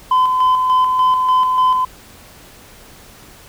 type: tone with tremolo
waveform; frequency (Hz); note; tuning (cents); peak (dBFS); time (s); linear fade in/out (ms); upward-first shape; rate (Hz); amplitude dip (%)
sine; 1019; C6; -46; -7; 0.11-1.85; 5; square; 3.4; 45
effects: tanh soft clip ceiling -9 dBFS + pink hiss -42 dBFS RMS until 3.48 s